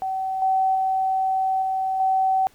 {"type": "tone with level steps", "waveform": "sine", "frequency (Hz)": 762, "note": "G5", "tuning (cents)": -49, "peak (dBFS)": [-23, -17, -19, -21, -17], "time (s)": [0.02, 2.47], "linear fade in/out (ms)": 0, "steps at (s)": [0.42, 0.75, 1.62, 2], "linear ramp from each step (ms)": 2, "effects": ["pink hiss -56 dBFS RMS until 2.54 s"]}